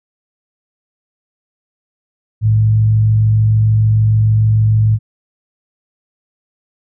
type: tone with frequency modulation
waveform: sine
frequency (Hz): 108.8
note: A2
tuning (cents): -19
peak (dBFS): -8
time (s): 2.41-4.99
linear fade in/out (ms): 50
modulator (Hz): 46.7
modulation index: 0.29
effects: none